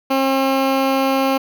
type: tone with notch filter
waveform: 15% pulse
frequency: 268.5 Hz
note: C4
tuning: 45 cents sharp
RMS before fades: -17 dBFS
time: 0.1-1.38 s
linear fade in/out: 10 ms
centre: 7900 Hz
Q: 0.67
effects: none